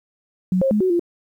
sine tone with pitch steps, 184.3 / 536 / 210.6 / 372.3 / 345.3 Hz, F#3 / C5 / G#3 / F#4 / F4, -7 / +42 / +24 / +11 / -20 cents, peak -15 dBFS, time 0.52-0.995 s, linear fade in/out 2 ms, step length 95 ms, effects 9-bit

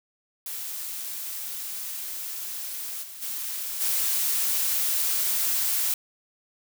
blue noise with level steps, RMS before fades -34 / -41 / -32 / -25 dBFS, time 0.46-5.94 s, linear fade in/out 2 ms, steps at 3.02 / 3.21 / 3.8 s, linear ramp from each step 20 ms, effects none

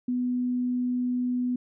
sine tone, 248.1 Hz, B3, 8 cents sharp, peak -24 dBFS, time 0.08-1.56 s, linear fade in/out 5 ms, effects none

